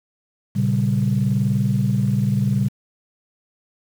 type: chord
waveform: sine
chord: G diminished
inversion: first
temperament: equal with one note detuned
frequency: 116.54 / 137.32 / 196 Hz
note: Bb2 / Db3 / G3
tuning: 0 / -16 / 0 cents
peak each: -20 dBFS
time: 0.55-2.69 s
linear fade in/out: 20 ms
effects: tanh soft clip ceiling -9 dBFS + 7-bit